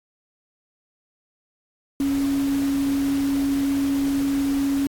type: tone in noise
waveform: sine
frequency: 277.2 Hz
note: C#4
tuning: in tune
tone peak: -19 dBFS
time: 2-4.87 s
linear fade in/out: 2 ms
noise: pink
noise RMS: -36 dBFS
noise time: 2-4.87 s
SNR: +14 dB
effects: AAC 64 kbps